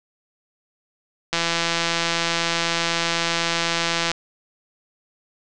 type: click train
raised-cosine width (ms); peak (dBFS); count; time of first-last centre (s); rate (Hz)
0.2; -4; 469; 1.33-4.116; 168
effects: resampled to 22050 Hz + 7-bit